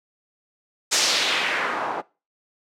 white noise with low-pass filter sweep, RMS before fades -23 dBFS, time 0.91-2.02 s, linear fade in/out 20 ms, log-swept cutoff 6900 to 800 Hz, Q 1.7, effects noise-tail reverb RT60 0.3 s tail -22 dB re dry + high-pass 300 Hz 12 dB/octave

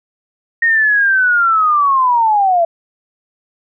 sine linear sweep, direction down, 1864.7 to 659.3 Hz, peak -9 dBFS, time 0.62-2.65 s, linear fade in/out 5 ms, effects none

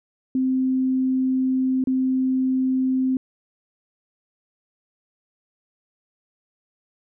sine tone with dropouts, 260 Hz, C4, 11 cents flat, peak -18 dBFS, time 0.35-3.17 s, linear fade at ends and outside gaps 2 ms, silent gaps 1.84-1.872 s, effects none

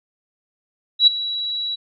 sine tone with ADSR envelope, 3906 Hz, B7, 20 cents flat, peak -6 dBFS, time 0.99-1.76 s, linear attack 82 ms, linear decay 11 ms, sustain -16 dB, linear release 18 ms, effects none

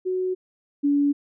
sine tone pair in turn, 370 / 286 Hz, F#4 / D4, 0 / -46 cents, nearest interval major third, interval 446 cents, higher first, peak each -22 / -17 dBFS, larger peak second, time 0.05-0.35 / 0.83-1.13 s, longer neither, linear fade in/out 20 ms, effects none

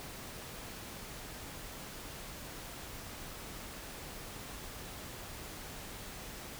silence, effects pink hiss -46 dBFS RMS until 6.59 s

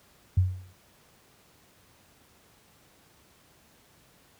sine tone with exponential decay, 92.2 Hz, F#2, 6 cents flat, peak -15 dBFS, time 0.37-0.73 s, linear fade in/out 5 ms, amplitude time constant 77 ms, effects pink hiss -60 dBFS RMS until 4.39 s + high-pass 60 Hz 12 dB/octave

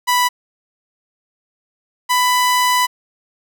sawtooth tone pair in turn, 987.8 / 995.2 Hz, B5 / B5, 0 / +13 cents, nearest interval unison, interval 13 cents, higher second, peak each -9 dBFS, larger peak neither, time 0.07-0.29 / 2.09-2.87 s, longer second, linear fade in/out 20 ms, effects none

